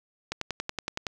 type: click train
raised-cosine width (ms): 0.2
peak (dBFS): -13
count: 9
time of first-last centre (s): 0.32-1.068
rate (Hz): 10.7
effects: none